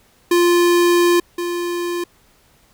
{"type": "tone pair in turn", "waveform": "square", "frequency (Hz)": [348.5, 348.5], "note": ["F4", "F4"], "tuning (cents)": [-4, -4], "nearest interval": "unison", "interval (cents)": 0, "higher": "neither", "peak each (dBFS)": [-12, -21], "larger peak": "first", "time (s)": [[0.31, 1.2], [1.38, 2.04]], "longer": "first", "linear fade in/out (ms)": 5, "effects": ["pink hiss -55 dBFS RMS until 2.73 s"]}